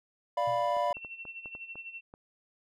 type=chord; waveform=triangle; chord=B diminished; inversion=first; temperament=equal; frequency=587.3 / 698.5 / 987.8 Hz; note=D5 / F5 / B5; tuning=0 / 0 / 0 cents; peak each=-29 dBFS; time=0.37-0.93 s; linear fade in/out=5 ms
type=tone with exponential decay; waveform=sine; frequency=122.7 Hz; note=B2; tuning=11 cents flat; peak=-39 dBFS; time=0.47-0.8 s; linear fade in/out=5 ms; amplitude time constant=71 ms
type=clicks; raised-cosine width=1 ms; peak=-34 dBFS; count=9; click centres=0.768 / 0.908 / 0.969 / 1.048 / 1.253 / 1.458 / 1.551 / 1.756 / 2.139 s
type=tone with tremolo; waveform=sine; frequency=2706 Hz; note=E7; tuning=45 cents sharp; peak=-38 dBFS; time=0.94-2.01 s; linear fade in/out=10 ms; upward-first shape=sine; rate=12 Hz; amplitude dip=70%
effects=none